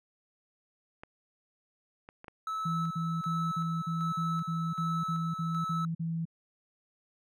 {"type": "clicks", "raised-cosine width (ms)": 0.5, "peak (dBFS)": [-29, -32, -32, -29], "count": 4, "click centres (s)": [1.035, 2.089, 2.244, 2.282]}
{"type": "tone with tremolo", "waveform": "triangle", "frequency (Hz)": 1303, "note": "E6", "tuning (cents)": -20, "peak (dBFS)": -30, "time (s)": [2.47, 5.85], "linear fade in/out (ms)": 2, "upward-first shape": "square", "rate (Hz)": 1.3, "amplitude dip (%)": 40}
{"type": "tone bursts", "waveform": "sine", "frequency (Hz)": 164.81, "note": "E3", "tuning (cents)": 0, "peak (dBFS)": -30, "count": 12, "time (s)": [2.65, 6.254], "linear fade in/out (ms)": 10, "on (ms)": 260, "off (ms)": 44}
{"effects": []}